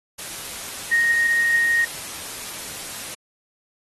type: tone in noise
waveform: sine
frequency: 1864.7 Hz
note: A#6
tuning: in tune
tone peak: -16 dBFS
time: 0.91-1.85 s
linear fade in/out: 10 ms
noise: white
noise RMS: -33 dBFS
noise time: 0.18-3.15 s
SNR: +14 dB
effects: AAC 32 kbps